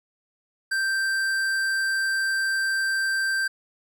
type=tone with tanh clipping; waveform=sine; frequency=1568 Hz; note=G6; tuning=in tune; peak=-24 dBFS; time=0.71-3.48 s; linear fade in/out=10 ms; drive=15 dB; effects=none